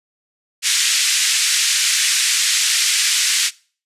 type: band-pass noise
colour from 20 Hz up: white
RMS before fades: -17 dBFS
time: 0.62-3.51 s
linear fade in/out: 50 ms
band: 1800 to 8300 Hz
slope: 24 dB/octave
effects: noise-tail reverb RT60 0.4 s tail -22 dB re dry + resampled to 32000 Hz